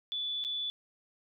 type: tone with dropouts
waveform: sine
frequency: 3464 Hz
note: A7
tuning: 28 cents flat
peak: -32 dBFS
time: 0.12-0.7 s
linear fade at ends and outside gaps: 0 ms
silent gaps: 0.44-0.448 s
effects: none